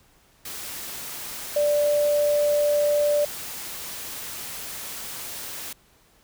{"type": "tone in noise", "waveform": "sine", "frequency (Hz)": 587.3, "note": "D5", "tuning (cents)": 0, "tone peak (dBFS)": -18, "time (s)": [1.56, 3.25], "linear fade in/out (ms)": 5, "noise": "white", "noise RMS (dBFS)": -35, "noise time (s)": [0.45, 5.73], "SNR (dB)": 14, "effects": ["pink hiss -59 dBFS RMS until 6.23 s"]}